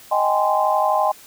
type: chord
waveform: sine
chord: Ab major seventh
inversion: second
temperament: just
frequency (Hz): 623 / 778.7 / 830.6 / 1038.3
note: Eb5 / G5 / Ab5 / C6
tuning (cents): +2 / -12 / 0 / -14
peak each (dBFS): -21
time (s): 0.11-1.12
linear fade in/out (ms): 10
effects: white hiss -45 dBFS RMS until 1.26 s